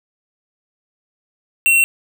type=tone; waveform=square; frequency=2725 Hz; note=F7; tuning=43 cents flat; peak=-11 dBFS; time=1.66-1.84 s; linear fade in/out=0 ms; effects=none